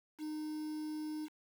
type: tone with quantisation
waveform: triangle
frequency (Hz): 307.1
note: D#4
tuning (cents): -23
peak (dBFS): -36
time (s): 0.18-1.29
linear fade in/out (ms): 50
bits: 9
effects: none